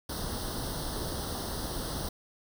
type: noise with comb filter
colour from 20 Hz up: pink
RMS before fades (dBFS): -35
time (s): 0.09-2.09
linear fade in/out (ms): 5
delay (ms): 0.21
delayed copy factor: +0.9
effects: none